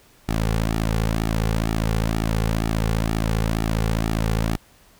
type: tone with flanger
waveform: sawtooth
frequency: 54.9 Hz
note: A1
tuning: 3 cents flat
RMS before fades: -22 dBFS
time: 0.28-4.57 s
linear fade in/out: 10 ms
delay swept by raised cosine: 1.9 to 3.2 ms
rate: 2.1 Hz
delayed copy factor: -0.75
effects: pink hiss -54 dBFS RMS until 4.99 s